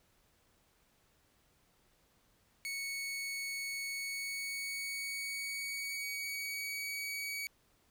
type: tone with pitch glide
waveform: sawtooth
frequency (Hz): 2217 to 2262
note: C#7 to C#7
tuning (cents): 0 to +34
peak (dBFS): -34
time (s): 2.65-7.47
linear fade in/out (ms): 0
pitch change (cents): +34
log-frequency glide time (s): 3.89-6.89
effects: pink hiss -71 dBFS RMS until 7.9 s